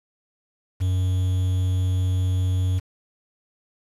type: tone with quantisation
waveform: triangle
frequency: 92.5 Hz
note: F#2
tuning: in tune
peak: -17 dBFS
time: 0.8-2.8 s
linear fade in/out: 20 ms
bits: 7
effects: resampled to 32000 Hz